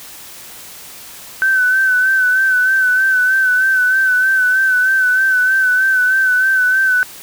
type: tone with vibrato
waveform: sine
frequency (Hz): 1525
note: G6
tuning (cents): -48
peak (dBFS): -10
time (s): 1.42-7.03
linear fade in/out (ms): 0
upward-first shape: sine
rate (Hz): 3.2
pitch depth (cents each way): 41
effects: white hiss -35 dBFS RMS until 7.22 s